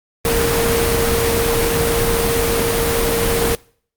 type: tone in noise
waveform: sine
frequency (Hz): 463.2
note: A#4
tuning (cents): -11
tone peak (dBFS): -17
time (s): 0.25-3.55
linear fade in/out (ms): 0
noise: pink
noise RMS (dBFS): -18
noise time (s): 0.25-3.55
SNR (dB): -2
effects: noise-tail reverb RT60 0.5 s tail -23 dB re dry + Opus 32 kbps